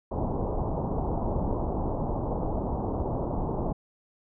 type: low-pass noise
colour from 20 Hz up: pink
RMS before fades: -29 dBFS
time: 0.11-3.73 s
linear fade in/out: 10 ms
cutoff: 970 Hz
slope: 48 dB/octave
effects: none